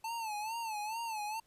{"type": "tone with vibrato", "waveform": "square", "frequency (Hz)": 880, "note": "A5", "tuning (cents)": 0, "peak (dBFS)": -37, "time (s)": [0.04, 1.4], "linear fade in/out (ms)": 5, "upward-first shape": "sine", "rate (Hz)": 2.3, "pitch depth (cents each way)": 100, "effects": ["pink hiss -71 dBFS RMS until 1.46 s", "resampled to 32000 Hz"]}